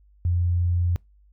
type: tone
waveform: sine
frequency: 87.5 Hz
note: F2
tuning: 4 cents sharp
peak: -19 dBFS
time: 0.25-0.96 s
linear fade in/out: 0 ms
effects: noise-tail reverb RT60 0.2 s tail -25 dB re dry + added 50 Hz sine -53 dBFS peak until 1.32 s